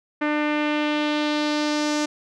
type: tone with low-pass filter sweep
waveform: sawtooth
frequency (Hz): 299.2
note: D4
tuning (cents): +32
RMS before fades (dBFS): -23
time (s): 0.21-2.06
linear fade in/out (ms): 10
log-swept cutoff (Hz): 2000 to 6400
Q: 2
effects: none